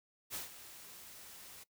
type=noise with ADSR envelope; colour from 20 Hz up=white; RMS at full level=-40 dBFS; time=0.3-1.64 s; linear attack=44 ms; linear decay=140 ms; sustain=-13 dB; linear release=12 ms; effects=noise-tail reverb RT60 0.1 s tail -19 dB re dry